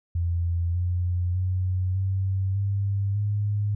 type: tone with pitch steps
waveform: sine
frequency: 85.6 / 88.87 / 92.28 / 95.81 / 99.47 / 103.28 Hz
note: F2 / F2 / F#2 / G2 / G2 / G#2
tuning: -34 / +31 / -4 / -39 / +26 / -9 cents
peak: -22 dBFS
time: 0.15-3.75 s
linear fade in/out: 5 ms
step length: 600 ms
effects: none